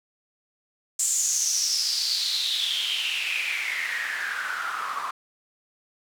white noise with band-pass filter sweep, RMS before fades -27 dBFS, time 0.99-5.11 s, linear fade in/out 5 ms, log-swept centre 7600 to 1100 Hz, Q 7.2, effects none

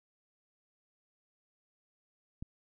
click, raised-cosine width 5 ms, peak -28 dBFS, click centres 2.425 s, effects none

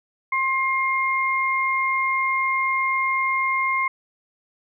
sine tone pair together, 1063.5 / 2124 Hz, C6 / C7, +28 / +25 cents, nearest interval octave, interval 1197 cents, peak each -22 dBFS, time 0.32-3.88 s, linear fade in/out 5 ms, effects none

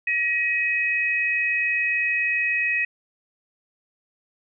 sine tone pair together, 1905 / 2532 Hz, A#6 / D#7, +37 / +30 cents, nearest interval perfect fourth, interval 493 cents, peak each -24 / -22 dBFS, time 0.07-2.85 s, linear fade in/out 5 ms, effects none

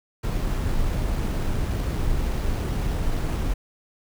brown noise with sample-and-hold, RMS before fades -24 dBFS, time 0.23-3.54 s, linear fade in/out 10 ms, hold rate 8820 Hz, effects none

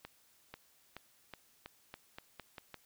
accelerating click train, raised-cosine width 0.3 ms, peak -29 dBFS, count 10, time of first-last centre 0.05-2.743 s, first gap 490 ms, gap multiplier 0.87, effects white hiss -68 dBFS RMS until 2.85 s

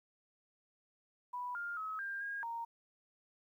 sine tone with pitch steps, 985 / 1405 / 1282 / 1596 / 1628 / 928 Hz, B5 / F6 / E6 / G6 / G#6 / A#5, -5 / +10 / -49 / +31 / -35 / -8 cents, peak -38 dBFS, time 1.33-2.65 s, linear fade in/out 10 ms, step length 220 ms, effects 12-bit

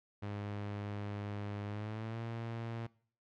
sawtooth tone with pitch glide, 102.5 to 115.05 Hz, G#2 to A#2, -22 to -22 cents, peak -35 dBFS, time 0.22-2.87 s, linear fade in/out 10 ms, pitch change +200 cents, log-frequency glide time 1.68-2.2 s, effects noise-tail reverb RT60 0.5 s tail -21 dB re dry + low-pass 3000 Hz 12 dB/octave

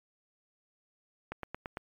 click train, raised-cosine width 0.5 ms, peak -22 dBFS, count 5, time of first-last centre 1.32-1.771 s, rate 8.86 Hz, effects MP3 96 kbps

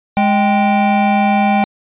square tone pair together, 207.7 / 784.2 Hz, G#3 / G5, 0 / 0 cents, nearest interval octave + major seventh, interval 2300 cents, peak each -14 dBFS, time 0.17-1.64 s, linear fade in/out 0 ms, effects resampled to 8000 Hz

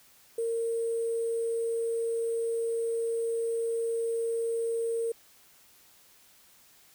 sine tone with sample-and-hold, 459.9 Hz, A#4, 23 cents flat, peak -27 dBFS, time 0.38-5.12 s, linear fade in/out 5 ms, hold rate 8820 Hz, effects white hiss -59 dBFS RMS until 6.94 s

